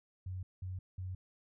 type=tone bursts; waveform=sine; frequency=92.5 Hz; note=F#2; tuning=in tune; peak=-38 dBFS; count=3; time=0.26-1.15 s; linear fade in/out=5 ms; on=170 ms; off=190 ms; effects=none